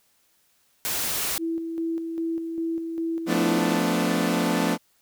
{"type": "noise", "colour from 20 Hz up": "white", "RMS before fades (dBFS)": -27, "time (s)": [0.85, 1.38], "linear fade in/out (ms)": 0}
{"type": "tone with tremolo", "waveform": "sine", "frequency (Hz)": 329.6, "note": "E4", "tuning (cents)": 0, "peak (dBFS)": -24, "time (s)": [1.38, 3.8], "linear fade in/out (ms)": 50, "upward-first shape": "square", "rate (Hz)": 2.5, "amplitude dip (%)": 40}
{"type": "chord", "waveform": "sawtooth", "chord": "B half-diminished seventh", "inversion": "second", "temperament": "equal with one note detuned", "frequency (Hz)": [174.61, 220, 250.5, 293.7], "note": ["F3", "A3", "B3", "D4"], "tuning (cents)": [0, 0, 25, 0], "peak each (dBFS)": -23, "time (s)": [3.26, 4.78], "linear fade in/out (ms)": 50}
{"effects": ["white hiss -65 dBFS RMS until 5.01 s"]}